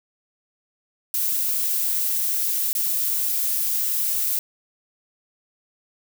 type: noise with dropouts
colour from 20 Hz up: violet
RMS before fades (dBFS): -23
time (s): 1.14-4.39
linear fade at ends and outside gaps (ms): 1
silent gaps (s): 2.73-2.751
effects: none